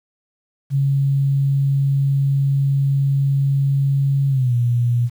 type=tone with pitch glide; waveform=sine; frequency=138.3 to 120.4 Hz; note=C#3 to B2; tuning=-4 to -44 cents; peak=-14 dBFS; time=0.7-5.1 s; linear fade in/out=50 ms; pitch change=-240 cents; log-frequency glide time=4.29-4.54 s; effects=8-bit